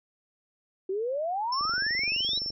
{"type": "exponential sweep", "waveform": "sine", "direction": "up", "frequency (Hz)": [367.7, 4001], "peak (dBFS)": -27, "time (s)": [0.89, 2.39], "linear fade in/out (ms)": 5}
{"type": "tone with tremolo", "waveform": "sine", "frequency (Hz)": 5390, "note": "E8", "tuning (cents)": 38, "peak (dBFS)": -28, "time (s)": [1.52, 2.51], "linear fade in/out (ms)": 5, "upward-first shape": "triangle", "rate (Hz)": 18, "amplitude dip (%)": 40}
{"type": "click train", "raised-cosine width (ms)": 2, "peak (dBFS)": -31, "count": 22, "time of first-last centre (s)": [1.61, 2.504], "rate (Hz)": 23.5}
{"effects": []}